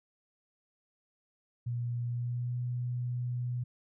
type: tone with pitch glide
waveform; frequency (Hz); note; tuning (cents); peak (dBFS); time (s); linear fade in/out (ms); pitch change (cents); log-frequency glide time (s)
sine; 120 to 122.88; B2 to B2; -49 to -8; -31; 1.66-3.64; 10; +41; 2.05-2.58
effects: none